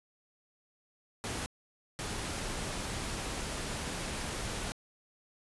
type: noise bursts at uneven times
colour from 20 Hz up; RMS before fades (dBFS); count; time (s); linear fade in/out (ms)
pink; -37; 2; 1.24-1.46 / 1.99-4.72; 0
effects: resampled to 24000 Hz